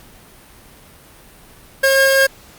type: tone pair together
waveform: 45% pulse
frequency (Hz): 540 / 1615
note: C#5 / G#6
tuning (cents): -45 / -49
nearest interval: octave + perfect fifth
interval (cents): 1896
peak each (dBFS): -13 / -14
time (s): 1.83-2.27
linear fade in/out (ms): 10
effects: pink hiss -44 dBFS RMS until 2.58 s + Opus 48 kbps

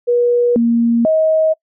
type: tone with pitch steps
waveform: sine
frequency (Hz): 482.4 / 233.5 / 633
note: B4 / A#3 / D#5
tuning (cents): -41 / +3 / +30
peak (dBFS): -10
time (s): 0.07-1.54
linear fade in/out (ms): 20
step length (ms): 490
effects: noise-tail reverb RT60 0.1 s tail -25 dB re dry

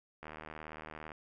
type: click train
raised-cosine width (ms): 0.5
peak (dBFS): -30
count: 70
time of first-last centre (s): 0.23-1.118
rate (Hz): 77.7
effects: none

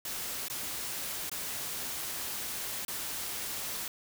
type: noise with dropouts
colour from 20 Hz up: white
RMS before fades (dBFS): -37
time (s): 0.05-3.88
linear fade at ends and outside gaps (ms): 2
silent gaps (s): 0.483-0.499 / 1.296-1.315 / 2.85-2.881
effects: none

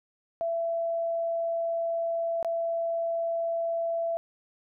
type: tone with dropouts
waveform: sine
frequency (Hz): 669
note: E5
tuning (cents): +25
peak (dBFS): -26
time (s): 0.41-4.17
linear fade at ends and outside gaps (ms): 0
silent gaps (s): 2.428-2.447
effects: none

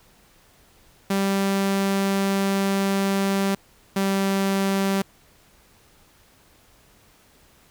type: tone pair in turn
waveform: sawtooth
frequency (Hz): 196 / 195.09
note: G3 / G3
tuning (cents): 0 / -8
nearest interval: unison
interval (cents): 8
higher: first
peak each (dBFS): -16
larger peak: neither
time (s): 1.1-3.55 / 3.96-5.02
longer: first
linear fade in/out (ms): 5
effects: pink hiss -56 dBFS RMS until 7.7 s

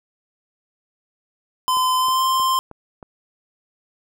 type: tone with pitch glide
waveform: square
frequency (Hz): 1023 to 1046.9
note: C6 to C6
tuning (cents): -39 to +1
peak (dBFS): -17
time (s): 1.68-2.59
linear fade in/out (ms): 0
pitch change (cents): +40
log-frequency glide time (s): 1.97-2.24
type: click train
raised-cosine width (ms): 1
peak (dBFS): -24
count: 5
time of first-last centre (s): 1.77-3.028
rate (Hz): 3.18
effects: none

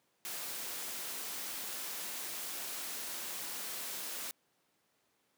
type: noise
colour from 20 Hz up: white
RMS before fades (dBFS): -41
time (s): 0.25-4.31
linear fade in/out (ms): 0
effects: pink hiss -75 dBFS RMS until 5.37 s + high-pass 200 Hz 12 dB/octave

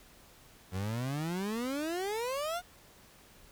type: exponential sweep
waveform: 30% pulse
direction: up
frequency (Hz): 89 to 734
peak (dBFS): -30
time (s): 0.71-2.62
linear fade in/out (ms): 50
effects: pink hiss -58 dBFS RMS until 3.51 s

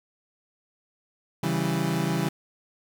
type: chord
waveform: 30% pulse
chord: C# diminished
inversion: none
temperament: equal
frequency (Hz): 138.59 / 164.81 / 196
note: C#3 / E3 / G3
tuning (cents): 0 / 0 / 0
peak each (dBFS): -27 / -24 / -27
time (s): 1.43-2.29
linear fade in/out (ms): 5
effects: none

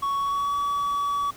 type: tone with pitch glide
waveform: triangle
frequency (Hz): 1114 to 1140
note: C#6 to C#6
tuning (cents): +8 to +48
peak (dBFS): -21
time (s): 0.02-1.31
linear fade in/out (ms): 10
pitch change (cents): +40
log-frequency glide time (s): 0.18-0.56
effects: pink hiss -47 dBFS RMS until 1.36 s

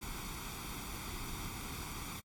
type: noise with comb filter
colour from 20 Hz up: pink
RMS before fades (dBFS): -43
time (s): 0.01-2.21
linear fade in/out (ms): 20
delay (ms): 0.86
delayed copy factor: +0.7
effects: AAC 64 kbps

